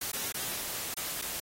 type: noise with dropouts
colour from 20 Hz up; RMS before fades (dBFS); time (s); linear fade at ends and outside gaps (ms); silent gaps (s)
white; -35; 0.01-1.4; 5; 0.118-0.131 / 0.324-0.342 / 0.942-0.968 / 1.216-1.22
effects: AAC 48 kbps